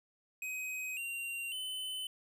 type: tone with pitch steps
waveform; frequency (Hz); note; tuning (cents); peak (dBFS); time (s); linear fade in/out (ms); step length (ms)
square; 2520 / 2764 / 3032; D#7 / F7 / F#7; +21 / -19 / +42; -38; 0.42-2.07; 2; 550
effects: none